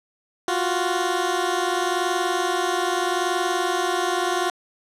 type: tone pair together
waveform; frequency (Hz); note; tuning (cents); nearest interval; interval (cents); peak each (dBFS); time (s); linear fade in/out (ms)
15% pulse; 350 / 370.8; F4 / F#4; +4 / +4; minor second; 100; -17 / -18; 0.48-4.5; 2
effects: low-pass 10000 Hz 12 dB/octave